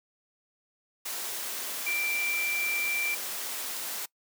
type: tone in noise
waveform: sine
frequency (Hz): 2352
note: D7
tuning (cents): +2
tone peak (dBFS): -28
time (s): 1.86-3.15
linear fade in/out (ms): 10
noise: white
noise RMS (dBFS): -35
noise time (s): 1.05-4.06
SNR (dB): +4
effects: noise-tail reverb RT60 0.1 s tail -23 dB re dry + high-pass 300 Hz 12 dB/octave

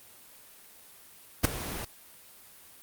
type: noise with ADSR envelope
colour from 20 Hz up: pink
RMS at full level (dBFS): -19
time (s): 1.43-1.85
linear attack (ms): 21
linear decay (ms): 4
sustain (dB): -17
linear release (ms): 5
effects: white hiss -53 dBFS RMS until 2.82 s + Opus 32 kbps

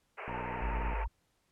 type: band-pass noise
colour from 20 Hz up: pink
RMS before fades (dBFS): -42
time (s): 0.17-1.05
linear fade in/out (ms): 20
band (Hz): 390 to 2700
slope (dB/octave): 96
type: click train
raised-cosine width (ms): 3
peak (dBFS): -31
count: 41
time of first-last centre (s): 0.28-0.933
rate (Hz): 61.3
type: tone with vibrato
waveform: sine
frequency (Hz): 908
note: A#5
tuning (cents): -46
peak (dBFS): -40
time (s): 0.29-1.06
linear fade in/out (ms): 2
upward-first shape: sine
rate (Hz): 12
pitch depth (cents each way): 59
type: tone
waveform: sine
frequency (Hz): 51.7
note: G#1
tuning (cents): -7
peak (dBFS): -32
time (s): 0.61-1.08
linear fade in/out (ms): 10
effects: pink hiss -75 dBFS RMS until 1.51 s + low-pass 12000 Hz 12 dB/octave

